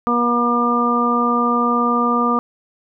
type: harmonic tone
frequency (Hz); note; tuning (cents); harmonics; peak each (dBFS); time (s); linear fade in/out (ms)
239.6; A#3; +48; 1 / 2 / 3 / 4 / 5; -19 / -23 / -26 / -25 / -17; 0.07-2.39; 0
effects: none